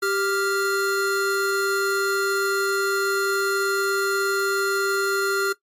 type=tone pair together; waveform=square; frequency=392 / 1396.9 Hz; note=G4 / F6; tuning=0 / 0 cents; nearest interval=octave + minor seventh; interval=2200 cents; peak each=-24 / -24 dBFS; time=0.02-5.53 s; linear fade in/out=10 ms; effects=noise-tail reverb RT60 0.1 s tail -17 dB re dry + MP3 64 kbps